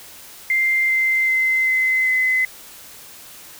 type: tone with pitch steps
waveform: sine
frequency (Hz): 2093 / 2079 / 2064 / 2050 / 2036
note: C7 / C7 / C7 / C7 / C7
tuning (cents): 0 / -12 / -24 / -36 / -48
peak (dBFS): -15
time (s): 0.5-2.45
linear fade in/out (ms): 2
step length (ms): 390
effects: white hiss -41 dBFS RMS until 3.59 s